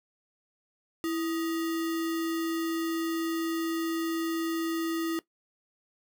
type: tone with sample-and-hold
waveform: sine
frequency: 329.6 Hz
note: E4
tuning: in tune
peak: -27 dBFS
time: 1.04-5.19 s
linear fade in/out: 0 ms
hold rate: 1575 Hz
effects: noise-tail reverb RT60 0.1 s tail -18 dB re dry